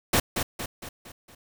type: noise with echo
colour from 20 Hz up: pink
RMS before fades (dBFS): -21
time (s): 0.13-0.2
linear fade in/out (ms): 5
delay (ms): 230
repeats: 5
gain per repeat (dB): -6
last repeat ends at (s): 1.35
effects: none